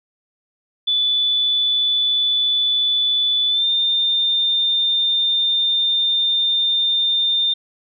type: tone with pitch glide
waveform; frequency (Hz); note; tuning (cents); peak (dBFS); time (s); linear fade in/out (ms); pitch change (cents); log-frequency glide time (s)
sine; 3477 to 3610; A7 to A7; -21 to +44; -15; 0.87-7.54; 10; +65; 3.49-3.66
effects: none